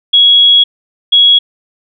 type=tone pair in turn; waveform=sine; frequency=3331 / 3331 Hz; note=G#7 / G#7; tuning=+4 / +4 cents; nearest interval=unison; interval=0 cents; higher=neither; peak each=-3 dBFS; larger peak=neither; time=0.13-0.64 / 1.12-1.39 s; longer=first; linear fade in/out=10 ms; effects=none